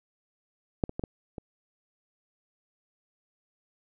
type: clicks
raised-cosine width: 2 ms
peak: -11 / -24 / -19 / -18 / -24 dBFS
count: 5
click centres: 0.838 / 0.894 / 0.995 / 1.038 / 1.382 s
effects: none